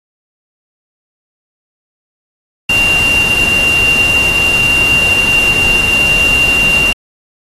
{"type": "tone in noise", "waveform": "sine", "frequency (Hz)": 2776, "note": "F7", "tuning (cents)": -11, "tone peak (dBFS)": -8, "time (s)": [2.69, 6.93], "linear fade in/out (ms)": 5, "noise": "pink", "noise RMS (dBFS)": -20, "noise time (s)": [2.69, 6.93], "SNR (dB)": 9, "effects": ["AAC 32 kbps"]}